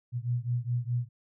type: beating tone pair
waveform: sine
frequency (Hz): 119.3 / 124.1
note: A#2 / B2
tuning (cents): +41 / +9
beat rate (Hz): 4.8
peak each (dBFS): -30 / -31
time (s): 0.12-1.09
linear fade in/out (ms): 50
effects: none